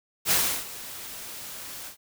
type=noise with ADSR envelope; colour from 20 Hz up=white; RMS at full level=-21 dBFS; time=0.25-1.97 s; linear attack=61 ms; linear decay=330 ms; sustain=-18 dB; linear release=100 ms; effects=none